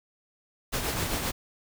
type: noise with tremolo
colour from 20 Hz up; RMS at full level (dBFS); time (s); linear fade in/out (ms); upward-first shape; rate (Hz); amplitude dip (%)
pink; -28; 0.72-1.32; 20; triangle; 7.6; 45
effects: none